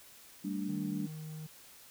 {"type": "chord", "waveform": "sine", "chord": "G suspended second", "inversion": "none", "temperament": "equal with one note detuned", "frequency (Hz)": [196, 222.6, 293.7], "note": ["G3", "A3", "D4"], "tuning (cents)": [0, 20, 0], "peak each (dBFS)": [-36, -41, -38], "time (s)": [0.44, 1.07], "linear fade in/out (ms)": 10}
{"type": "tone", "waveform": "triangle", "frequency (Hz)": 155.56, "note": "D#3", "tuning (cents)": 0, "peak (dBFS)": -39, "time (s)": [0.68, 1.47], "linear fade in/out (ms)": 10}
{"effects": ["white hiss -56 dBFS RMS until 1.9 s"]}